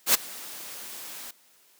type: noise with ADSR envelope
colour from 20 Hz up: white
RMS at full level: -17 dBFS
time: 0.06-1.31 s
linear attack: 84 ms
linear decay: 12 ms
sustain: -23 dB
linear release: 5 ms
effects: white hiss -60 dBFS RMS until 1.79 s + high-pass 200 Hz 12 dB/octave